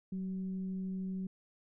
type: tone with frequency modulation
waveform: sine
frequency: 187.6 Hz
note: F#3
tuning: 24 cents sharp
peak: -35 dBFS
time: 0.12-1.27 s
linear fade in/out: 5 ms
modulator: 194 Hz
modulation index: 0.24
effects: none